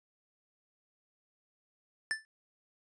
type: tone with exponential decay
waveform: square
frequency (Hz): 1760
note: A6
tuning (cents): 0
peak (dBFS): -27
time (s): 2.11-2.25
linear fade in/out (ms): 0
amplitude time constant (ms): 30
effects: resampled to 22050 Hz